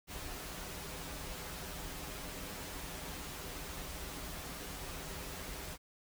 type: noise with comb filter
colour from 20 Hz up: pink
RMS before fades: -44 dBFS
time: 0.07-5.78 s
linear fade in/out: 50 ms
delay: 8.9 ms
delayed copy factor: -0.6
effects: none